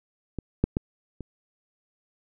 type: clicks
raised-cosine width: 3 ms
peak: -18 / -7 / -11 / -23 dBFS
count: 4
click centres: 0.387 / 0.64 / 0.769 / 1.207 s
effects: none